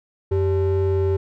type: ring-modulated tone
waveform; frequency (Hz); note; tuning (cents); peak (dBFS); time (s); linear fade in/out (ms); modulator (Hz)
triangle; 240.2; B3; -48; -12; 0.31-1.17; 10; 150
effects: none